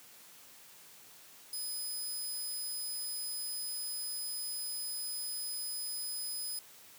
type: tone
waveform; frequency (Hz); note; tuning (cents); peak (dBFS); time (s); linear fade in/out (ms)
5% pulse; 5020; D#8; +15; -31; 1.53-6.59; 2
effects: white hiss -56 dBFS RMS until 6.98 s + high-pass 100 Hz 12 dB/octave